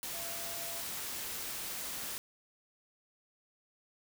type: tone in noise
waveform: sine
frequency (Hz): 676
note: E5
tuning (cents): +43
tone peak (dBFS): -48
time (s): 0.13-0.81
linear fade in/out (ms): 0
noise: white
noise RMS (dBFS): -40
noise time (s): 0.03-2.18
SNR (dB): -11
effects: none